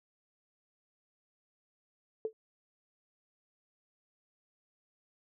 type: tone with exponential decay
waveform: sine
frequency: 440 Hz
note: A4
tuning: in tune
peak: -27 dBFS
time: 2.25-2.33 s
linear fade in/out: 1 ms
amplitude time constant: 17 ms
effects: none